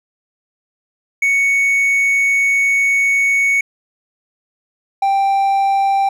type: tone pair in turn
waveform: triangle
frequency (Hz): 2223 / 785.9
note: C#7 / G5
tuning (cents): +4 / +4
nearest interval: octave + tritone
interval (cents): 1800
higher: first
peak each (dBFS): -10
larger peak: neither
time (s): 1.22-3.61 / 5.02-6.09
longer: first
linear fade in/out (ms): 5
effects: none